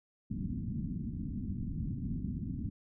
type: low-pass noise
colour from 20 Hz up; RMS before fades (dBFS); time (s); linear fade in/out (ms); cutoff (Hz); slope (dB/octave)
white; -37; 0.3-2.7; 10; 260; 48
effects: none